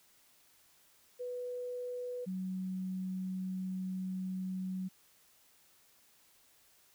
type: tone pair in turn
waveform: sine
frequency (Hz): 493.9 / 186.78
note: B4 / F#3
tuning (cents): 0 / +17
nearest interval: octave + perfect fourth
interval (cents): 1683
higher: first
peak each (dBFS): -37 / -35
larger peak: second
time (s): 1.19-2.26 / 2.26-4.89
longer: second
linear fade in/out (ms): 20
effects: white hiss -66 dBFS RMS until 6.94 s